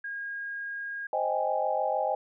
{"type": "tone", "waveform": "sine", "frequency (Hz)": 1629, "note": "G#6", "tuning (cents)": -34, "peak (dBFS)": -33, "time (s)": [0.04, 1.07], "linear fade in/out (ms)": 5}
{"type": "chord", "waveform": "sine", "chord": "Ab major seventh", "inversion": "first", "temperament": "equal", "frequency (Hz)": [523.3, 622.3, 784, 830.6], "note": ["C5", "Eb5", "G5", "Ab5"], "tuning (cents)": [0, 0, 0, 0], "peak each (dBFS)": [-32, -30, -31, -31], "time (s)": [1.13, 2.15], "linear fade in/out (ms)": 2}
{"effects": []}